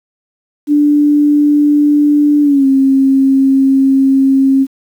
sine tone with pitch glide, 293.7 to 269.3 Hz, D4 to C#4, 0 to -50 cents, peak -6 dBFS, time 0.67-4.67 s, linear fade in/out 50 ms, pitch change -150 cents, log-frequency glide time 2.42-2.66 s, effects 7-bit

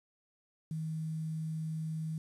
sine tone with quantisation, 158.5 Hz, D#3, 32 cents sharp, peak -34 dBFS, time 0.71-2.18 s, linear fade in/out 2 ms, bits 10, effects resampled to 32000 Hz

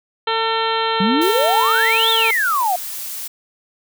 harmonic tone, 450 Hz, A4, 39 cents sharp, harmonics 1 / 2 / 3 / 4 / 5 / 6 / 7 / 8 / 9, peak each -23 / -21 / -23 / -28 / -31 / -31 / -26 / -32 / -30 dBFS, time 0.27-2.31 s, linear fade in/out 5 ms
sine exponential two-way sweep, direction up then down, 181.3 to 3729 to 688 Hz, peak -15 dBFS, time 1-2.76 s, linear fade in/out 5 ms, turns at 2.1 s
blue noise, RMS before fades -28 dBFS, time 1.21-3.28 s, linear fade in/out 10 ms
effects none

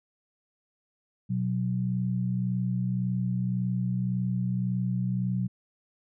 sine tone pair together, 123.18 / 185 Hz, B2 / F#3, -4 / 0 cents, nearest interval perfect fifth, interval 704 cents, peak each -28 dBFS, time 1.29-5.48 s, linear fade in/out 20 ms, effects none

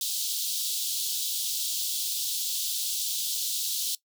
pink high-pass noise, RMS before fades -30 dBFS, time 0.01-3.95 s, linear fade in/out 2 ms, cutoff 3300 Hz, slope 48 dB/octave, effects noise-tail reverb RT60 0.1 s tail -19 dB re dry

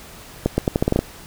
accelerating click train, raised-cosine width 2 ms, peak -3 dBFS, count 9, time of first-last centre 0.46-0.99 s, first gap 120 ms, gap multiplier 0.82, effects pink hiss -41 dBFS RMS until 1.26 s

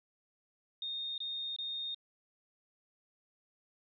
sine tone bursts, 3682 Hz, A#7, 22 cents flat, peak -36 dBFS, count 3, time 0.82-1.946 s, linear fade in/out 2 ms, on 360 ms, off 23 ms, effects none

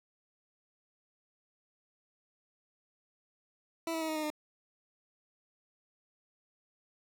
20% pulse tone with pitch steps, 329.6 / 324.1 / 318.7 / 313.4 / 308.2 / 303.1 Hz, E4 / E4 / D#4 / D#4 / D#4 / D#4, 0 / -29 / +42 / +13 / -16 / -45 cents, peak -28 dBFS, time 3.87-4.302 s, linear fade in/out 2 ms, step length 72 ms, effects none

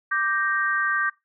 sine chord, G minor, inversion second, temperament equal, 1174.7 / 1568 / 1864.7 Hz, D6 / G6 / Bb6, 0 / 0 / 0 cents, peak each -26 / -23 / -28 dBFS, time 0.11-1.1 s, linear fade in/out 10 ms, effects noise-tail reverb RT60 0.2 s tail -20 dB re dry

